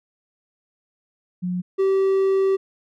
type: tone pair in turn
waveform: sine / triangle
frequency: 180 / 386.3 Hz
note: F#3 / G4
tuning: -47 / -25 cents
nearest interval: octave + minor second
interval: 1322 cents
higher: second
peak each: -22 / -14 dBFS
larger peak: second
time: 1.42-1.62 / 1.78-2.57 s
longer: second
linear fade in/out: 20 ms
effects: none